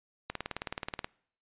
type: click train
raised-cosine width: 0.3 ms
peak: -18 dBFS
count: 15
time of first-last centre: 0.3-1.045 s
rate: 18.8 Hz
effects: noise-tail reverb RT60 0.6 s tail -24 dB re dry + resampled to 8000 Hz